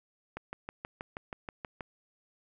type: click train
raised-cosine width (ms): 0.5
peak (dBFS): -23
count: 10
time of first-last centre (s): 0.37-1.808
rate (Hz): 6.26
effects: none